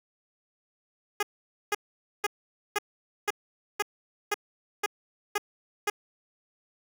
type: tone bursts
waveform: 10% pulse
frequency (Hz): 412.9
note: G#4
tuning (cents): -10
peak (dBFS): -16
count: 10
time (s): 1.2-5.9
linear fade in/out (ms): 5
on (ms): 29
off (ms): 490
effects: none